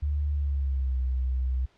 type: tone with pitch glide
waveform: sine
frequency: 73 to 63.92 Hz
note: D2 to C2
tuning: -10 to -40 cents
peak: -24 dBFS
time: 0.02-1.66 s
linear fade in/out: 10 ms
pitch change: -230 cents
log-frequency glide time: 0.32-0.98 s
effects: pink hiss -63 dBFS RMS until 1.77 s + low-pass 4000 Hz 12 dB/octave